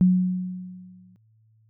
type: tone with exponential decay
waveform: sine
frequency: 182.9 Hz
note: F#3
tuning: 20 cents flat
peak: -12 dBFS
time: 0.01-1.16 s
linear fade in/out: 0 ms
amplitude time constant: 250 ms
effects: added 110 Hz sine -57 dBFS peak until 1.69 s